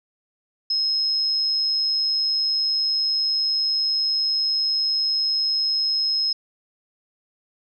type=tone; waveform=sine; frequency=5150 Hz; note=E8; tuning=41 cents flat; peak=-19 dBFS; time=0.7-6.33 s; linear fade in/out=5 ms; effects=none